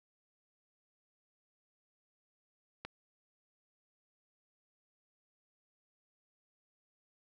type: click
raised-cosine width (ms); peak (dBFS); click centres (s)
0.3; -25; 2.85
effects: none